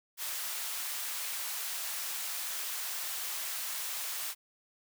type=high-pass noise; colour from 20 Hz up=white; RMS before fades=-37 dBFS; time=0.17-4.35 s; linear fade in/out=50 ms; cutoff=820 Hz; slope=12 dB/octave; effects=none